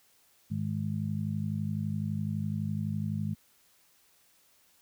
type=harmonic tone; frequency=51.91 Hz; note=G#1; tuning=in tune; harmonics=2 / 3 / 4; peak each=-34 / -34 / -34 dBFS; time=0.5-3.35 s; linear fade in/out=20 ms; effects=white hiss -65 dBFS RMS until 4.81 s